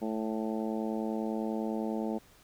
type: harmonic tone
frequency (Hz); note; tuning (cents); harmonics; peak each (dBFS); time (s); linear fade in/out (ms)
110; A2; 0; 2 / 3 / 4 / 5 / 6 / 7 / 8; -33 / -37 / -39 / -41 / -43 / -44 / -45; 0.01-2.19; 20
effects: pink hiss -60 dBFS RMS until 2.43 s